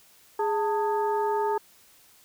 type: harmonic tone with a mistuned harmonic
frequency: 415.3 Hz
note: G#4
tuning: in tune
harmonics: 1 / 2 / 3 / 4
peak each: -26 / -26 / -37 / -42 dBFS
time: 0.39-1.58 s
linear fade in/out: 5 ms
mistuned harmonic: 2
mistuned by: +120 cents
effects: white hiss -57 dBFS RMS until 2.24 s